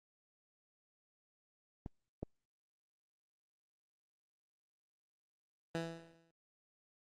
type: clicks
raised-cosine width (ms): 2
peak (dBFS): -26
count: 2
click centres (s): 1.861 / 2.23
type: tone with exponential decay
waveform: 15% pulse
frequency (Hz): 165.7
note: E3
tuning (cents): +9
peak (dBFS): -28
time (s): 5.75-6.31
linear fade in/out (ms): 0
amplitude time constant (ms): 120
effects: low-pass 7000 Hz 12 dB/octave + Opus 24 kbps